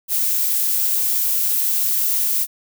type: noise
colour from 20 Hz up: violet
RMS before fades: -19 dBFS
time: 0.08-2.47 s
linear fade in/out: 50 ms
effects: none